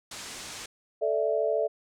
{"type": "low-pass noise", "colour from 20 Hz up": "white", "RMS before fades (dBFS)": -41, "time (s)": [0.11, 0.66], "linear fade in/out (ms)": 5, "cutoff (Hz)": 8200, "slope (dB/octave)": 24}
{"type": "chord", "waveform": "sine", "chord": "A suspended fourth", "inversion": "none", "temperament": "just", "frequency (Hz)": [440, 586.7, 660], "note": ["A4", "D5", "E5"], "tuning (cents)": [0, -2, 2], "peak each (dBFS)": -28, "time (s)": [1.01, 1.68], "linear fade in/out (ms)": 20}
{"effects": []}